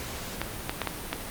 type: clicks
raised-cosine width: 0.3 ms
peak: -11 dBFS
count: 5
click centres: 0.416 / 0.695 / 0.817 / 0.873 / 1.13 s
effects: pink hiss -37 dBFS RMS until 1.3 s + Opus 48 kbps